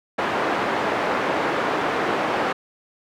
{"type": "band-pass noise", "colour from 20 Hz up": "pink", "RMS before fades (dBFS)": -23, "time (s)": [0.18, 2.53], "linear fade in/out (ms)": 10, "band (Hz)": [350, 1700], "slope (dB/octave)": 12, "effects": []}